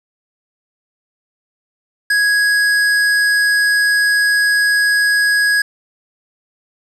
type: tone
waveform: square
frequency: 1661.2 Hz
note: G#6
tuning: in tune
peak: -12 dBFS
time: 2.1-5.62 s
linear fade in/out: 5 ms
effects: low-pass 10000 Hz 12 dB/octave + 7-bit